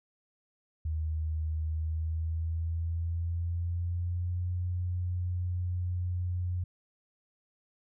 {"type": "tone with pitch glide", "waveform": "sine", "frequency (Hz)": [78.7, 89.36], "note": ["D#2", "F2"], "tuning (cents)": [20, 40], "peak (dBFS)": -29, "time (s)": [0.85, 6.64], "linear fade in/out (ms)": 5, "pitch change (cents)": 220, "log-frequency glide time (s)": [1.66, 4.48], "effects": []}